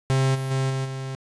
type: tone with level steps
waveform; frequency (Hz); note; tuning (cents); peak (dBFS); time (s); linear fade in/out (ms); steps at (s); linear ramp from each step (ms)
45% pulse; 133.1; C3; +30; -18 / -26 / -21 / -24 / -29; 0.1-1.15; 0; 0.34 / 0.5 / 0.69 / 0.84; 20
effects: resampled to 22050 Hz + 8-bit